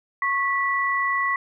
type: tone pair together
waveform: sine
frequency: 1100 / 1961.5 Hz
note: C#6 / B6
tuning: -14 / -12 cents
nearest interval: minor seventh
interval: 1002 cents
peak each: -23 dBFS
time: 0.22-1.36 s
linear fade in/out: 2 ms
effects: none